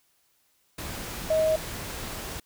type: tone in noise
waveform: sine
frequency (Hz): 631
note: D#5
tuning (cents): +24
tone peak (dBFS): -20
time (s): 1.3-1.56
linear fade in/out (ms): 5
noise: pink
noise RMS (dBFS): -36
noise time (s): 0.78-2.4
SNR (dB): +13
effects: white hiss -68 dBFS RMS until 2.45 s